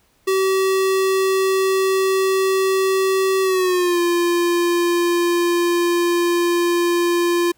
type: tone with pitch glide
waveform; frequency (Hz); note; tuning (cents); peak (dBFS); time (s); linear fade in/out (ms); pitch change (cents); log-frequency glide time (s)
square; 382.4 to 346.6; G4 to F4; -43 to -13; -16; 0.27-7.52; 10; -170; 3.42-4
effects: pink hiss -60 dBFS RMS until 7.57 s